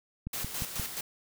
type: click train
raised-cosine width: 5 ms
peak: -23 dBFS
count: 4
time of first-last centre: 0.27-0.797 s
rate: 5.69 Hz
type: noise with tremolo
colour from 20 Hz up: white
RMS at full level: -35 dBFS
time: 0.33-1.01 s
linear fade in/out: 5 ms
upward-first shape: square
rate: 4.7 Hz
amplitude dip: 50%
effects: none